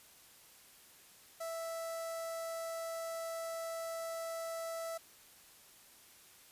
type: tone with notch filter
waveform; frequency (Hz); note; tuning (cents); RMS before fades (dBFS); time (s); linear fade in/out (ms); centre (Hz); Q
sawtooth; 659.3; E5; 0; -41; 1.4-4.98; 10; 2900; 0.78
effects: white hiss -60 dBFS RMS until 6.51 s + resampled to 32000 Hz